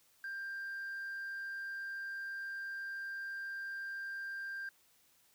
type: tone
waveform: sine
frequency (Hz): 1587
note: G6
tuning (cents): +21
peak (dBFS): -37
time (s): 0.24-4.69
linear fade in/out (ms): 2
effects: tanh soft clip ceiling -38 dBFS + white hiss -69 dBFS RMS until 5.34 s